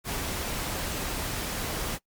pink noise, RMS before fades -32 dBFS, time 0.04-1.99 s, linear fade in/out 50 ms, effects noise-tail reverb RT60 0.1 s tail -22 dB re dry + Opus 48 kbps

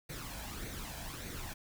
pink noise with flanger, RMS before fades -43 dBFS, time 0.09-1.54 s, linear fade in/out 10 ms, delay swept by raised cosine 0.48 to 1.27 ms, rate 1.7 Hz, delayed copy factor +0.55, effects none

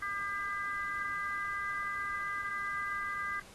harmonic tone, 401.2 Hz, G4, 40 cents sharp, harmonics 3 / 4 / 5, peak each -37 / -38 / -39 dBFS, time 0.02-3.4 s, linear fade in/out 5 ms, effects pink hiss -55 dBFS RMS until 3.54 s + AAC 32 kbps

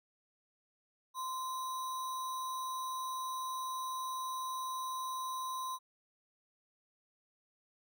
sine tone with sample-and-hold, 1038 Hz, C6, 14 cents flat, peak -36 dBFS, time 1.14-5.79 s, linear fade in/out 50 ms, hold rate 4900 Hz, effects none

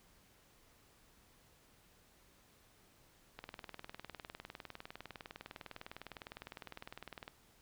click train, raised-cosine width 0.3 ms, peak -30 dBFS, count 78, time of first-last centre 3.39-7.279 s, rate 19.8 Hz, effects pink hiss -67 dBFS RMS until 7.61 s

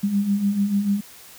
sine beating tone pair, 196 / 202.8 Hz, G3 / G#3, 0 / -41 cents, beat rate 6.8 Hz, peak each -26 / -19 dBFS, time 0.03-1.01 s, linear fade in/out 10 ms, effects white hiss -45 dBFS RMS until 1.38 s

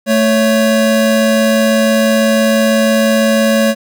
square tone pair together, 221 / 557 Hz, A3 / C#5, +8 / +8 cents, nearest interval octave + major third, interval 1600 cents, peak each -12 / -13 dBFS, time 0.06-3.75 s, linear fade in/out 50 ms, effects none

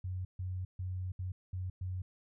sine tone bursts at uneven times, 92.1 Hz, F#2, 7 cents flat, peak -35 dBFS, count 6, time 0.04-0.25 / 0.39-0.65 / 0.79-1.12 / 1.19-1.32 / 1.53-1.7 / 1.81-2.02 s, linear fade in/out 5 ms, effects none

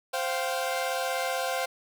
sawtooth chord, C suspended fourth, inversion none, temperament equal with one note detuned, 523.3 / 698.5 / 774.5 Hz, C5 / F5 / G5, 0 / 0 / -21 cents, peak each -27 / -28 / -30 dBFS, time 0.13-1.66 s, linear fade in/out 10 ms, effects none

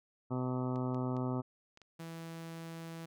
harmonic tone, 127.1 Hz, C3, 50 cents flat, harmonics 1 / 2 / 3 / 4 / 5 / 6 / 7 / 8 / 9 / 10, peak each -36 / -36 / -42 / -46 / -46 / -50 / -47 / -53 / -49 / -51 dBFS, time 0.3-1.42 s, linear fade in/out 20 ms
clicks, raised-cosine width 0.2 ms, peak -39 dBFS, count 5, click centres 0.759 / 0.946 / 1.167 / 1.774 / 1.817 s
sawtooth tone, 164.81 Hz, E3, in tune, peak -39 dBFS, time 1.99-3.06 s, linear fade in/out 10 ms
effects none

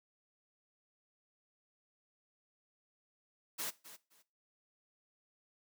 white noise with echo, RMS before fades -39 dBFS, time 3.58-3.71 s, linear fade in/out 20 ms, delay 260 ms, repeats 2, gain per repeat -14 dB, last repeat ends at 4.23 s, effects noise-tail reverb RT60 0.3 s tail -18 dB re dry + high-pass 200 Hz 12 dB/octave

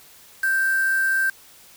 sine tone with quantisation, 1568 Hz, G6, in tune, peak -18 dBFS, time 0.43-1.3 s, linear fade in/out 5 ms, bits 5, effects white hiss -49 dBFS RMS until 1.76 s

